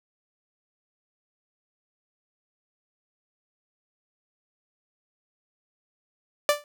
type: tone with exponential decay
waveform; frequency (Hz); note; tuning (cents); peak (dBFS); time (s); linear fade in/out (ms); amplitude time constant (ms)
sawtooth; 587.3; D5; 0; -11; 6.49-6.64; 1; 32
effects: none